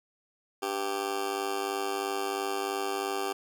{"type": "tone with amplitude modulation", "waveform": "20% pulse", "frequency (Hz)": 392, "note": "G4", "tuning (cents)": 0, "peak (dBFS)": -21, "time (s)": [0.62, 3.33], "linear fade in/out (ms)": 10, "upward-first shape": "sine", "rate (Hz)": 103, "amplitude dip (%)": 85, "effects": []}